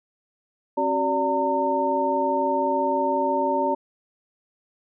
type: tone cluster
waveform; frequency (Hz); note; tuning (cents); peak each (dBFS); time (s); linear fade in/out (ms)
sine; 269.5 / 375.4 / 579 / 912; C#4 / F#4 / D5 / A#5; -49 / +25 / -25 / -38; -28 / -28 / -25 / -23; 0.77-3.75; 10
effects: none

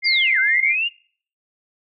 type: tone with vibrato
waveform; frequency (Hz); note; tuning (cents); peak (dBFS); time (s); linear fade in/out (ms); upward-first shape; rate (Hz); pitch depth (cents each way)
sine; 2099; C7; +5; -17; 0.02-0.76; 50; square; 2.2; 10
type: linear two-way sweep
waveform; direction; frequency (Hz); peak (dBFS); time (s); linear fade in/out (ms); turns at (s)
sine; down then up; 4978 to 1480 to 2880; -18; 0.04-0.89; 20; 0.39
effects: noise-tail reverb RT60 0.5 s tail -24 dB re dry + AAC 64 kbps

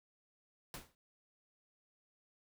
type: noise with exponential decay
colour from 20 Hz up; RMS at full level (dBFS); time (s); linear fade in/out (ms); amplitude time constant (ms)
pink; -42; 0.74-0.95; 1; 44
effects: none

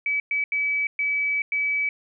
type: tone bursts at uneven times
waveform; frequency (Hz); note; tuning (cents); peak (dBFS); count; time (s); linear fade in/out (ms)
sine; 2290; D7; -44; -21; 5; 0.06-0.2 / 0.31-0.44 / 0.52-0.87 / 0.99-1.42 / 1.52-1.89; 2
effects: none

